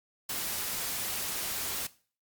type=noise; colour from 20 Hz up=white; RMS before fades=-34 dBFS; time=0.29-1.87 s; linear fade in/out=5 ms; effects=noise-tail reverb RT60 0.4 s tail -18 dB re dry + Opus 48 kbps